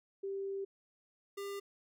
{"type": "tone pair in turn", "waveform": ["sine", "square"], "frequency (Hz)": [392, 399.5], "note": ["G4", "G4"], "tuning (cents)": [0, 33], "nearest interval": "unison", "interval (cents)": 33, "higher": "second", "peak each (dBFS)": [-36, -40], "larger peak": "first", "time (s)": [[0.23, 0.65], [1.37, 1.6]], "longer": "first", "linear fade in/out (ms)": 10, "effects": []}